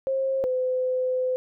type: tone pair in turn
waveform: sine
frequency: 534 / 510 Hz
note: C5 / C5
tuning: +35 / -44 cents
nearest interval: minor second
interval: 79 cents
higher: first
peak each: -22 dBFS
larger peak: neither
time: 0.07-0.44 / 0.44-1.36 s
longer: second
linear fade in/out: 0 ms
effects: none